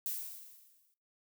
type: noise with exponential decay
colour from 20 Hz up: violet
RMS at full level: -35 dBFS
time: 0.06-0.94 s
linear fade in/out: 0 ms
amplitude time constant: 190 ms
effects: noise-tail reverb RT60 0.3 s tail -19 dB re dry